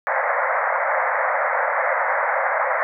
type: band-pass noise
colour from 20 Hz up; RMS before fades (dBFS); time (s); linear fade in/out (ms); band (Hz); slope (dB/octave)
pink; -21; 0.07-2.83; 0; 520 to 2100; 96
effects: none